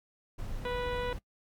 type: noise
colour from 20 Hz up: brown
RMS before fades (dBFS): -38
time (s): 0.38-1.19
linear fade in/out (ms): 10
type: harmonic tone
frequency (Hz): 491.6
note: B4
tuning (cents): -8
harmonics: 1 / 2 / 3 / 4 / 5 / 6 / 7 / 8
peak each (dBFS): -33 / -39 / -43 / -45 / -47 / -49 / -50 / -51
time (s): 0.65-1.13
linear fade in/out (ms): 2
effects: noise-tail reverb RT60 0.1 s tail -21 dB re dry + MP3 96 kbps